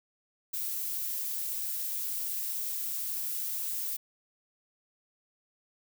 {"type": "noise", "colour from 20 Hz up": "violet", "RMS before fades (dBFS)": -34, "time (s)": [0.53, 3.97], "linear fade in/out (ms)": 10, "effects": []}